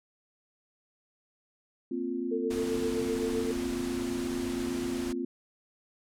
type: chord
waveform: sine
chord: Bb suspended second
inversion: none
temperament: equal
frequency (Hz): 233.1 / 261.6 / 349.2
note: Bb3 / C4 / F4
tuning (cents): 0 / 0 / 0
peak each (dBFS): -37 / -33 / -34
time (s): 1.91-5.25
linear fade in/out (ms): 5
type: tone with tremolo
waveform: sine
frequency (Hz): 447.7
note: A4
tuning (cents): +30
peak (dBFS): -28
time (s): 2.31-3.52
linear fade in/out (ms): 10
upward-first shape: sine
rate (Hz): 7.7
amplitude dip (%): 60
type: low-pass noise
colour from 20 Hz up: pink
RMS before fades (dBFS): -41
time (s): 2.5-5.13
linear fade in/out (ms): 10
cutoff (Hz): 11000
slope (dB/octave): 24
effects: none